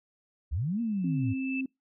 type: linear two-way sweep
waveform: sine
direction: up then down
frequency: 57.4 to 239.4 to 98.4 Hz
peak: -27 dBFS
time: 0.51-1.34 s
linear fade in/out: 20 ms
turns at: 0.81 s
type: tone with exponential growth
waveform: sine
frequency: 2637 Hz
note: E7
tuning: in tune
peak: -32 dBFS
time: 0.78-1.61 s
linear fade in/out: 5 ms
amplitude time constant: 180 ms
type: tone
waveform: sine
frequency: 264.1 Hz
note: C4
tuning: 16 cents sharp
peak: -29 dBFS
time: 1.04-1.66 s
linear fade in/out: 5 ms
effects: noise-tail reverb RT60 0.2 s tail -26 dB re dry